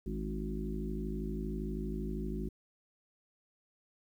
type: harmonic tone with a mistuned harmonic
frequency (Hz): 52.6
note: G#1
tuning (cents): +23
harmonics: 1 / 3 / 4 / 5 / 6 / 7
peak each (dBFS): -38 / -42 / -40 / -46 / -46 / -43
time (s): 0.06-2.49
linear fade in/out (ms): 5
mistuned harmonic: 5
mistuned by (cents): +38
effects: 11-bit